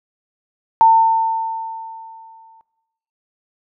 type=tone with exponential decay; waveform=sine; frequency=900 Hz; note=A5; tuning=39 cents sharp; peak=-5 dBFS; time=0.81-2.61 s; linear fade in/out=0 ms; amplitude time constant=390 ms; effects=noise-tail reverb RT60 1.0 s tail -18 dB re dry